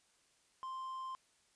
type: tone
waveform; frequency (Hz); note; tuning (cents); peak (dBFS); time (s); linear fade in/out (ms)
triangle; 1046.5; C6; 0; -39; 0.63-1.15; 0
effects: white hiss -72 dBFS RMS until 1.55 s + resampled to 22050 Hz